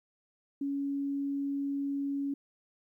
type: tone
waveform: sine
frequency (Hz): 279.7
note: C#4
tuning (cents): +16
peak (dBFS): -30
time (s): 0.61-2.34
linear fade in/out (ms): 5
effects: 12-bit